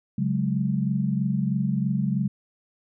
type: chord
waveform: sine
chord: C# suspended fourth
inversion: none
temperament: just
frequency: 138.59 / 184.79 / 207.9 Hz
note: C#3 / F#3 / G#3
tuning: 0 / -2 / +2 cents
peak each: -26 dBFS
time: 0.18-2.28 s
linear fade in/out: 5 ms
effects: none